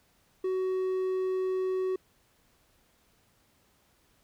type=tone; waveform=triangle; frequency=374.1 Hz; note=F#4; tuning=19 cents sharp; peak=-25 dBFS; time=0.44-1.96 s; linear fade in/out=5 ms; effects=pink hiss -67 dBFS RMS until 4.23 s